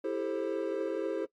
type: chord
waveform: triangle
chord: A minor seventh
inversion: second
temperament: just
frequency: 330 / 396 / 440 / 528 Hz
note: E4 / G4 / A4 / C5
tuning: +2 / +18 / 0 / +16 cents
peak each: -34 dBFS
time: 0.04-1.25 s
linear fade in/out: 5 ms
effects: noise-tail reverb RT60 0.1 s tail -18 dB re dry + AAC 32 kbps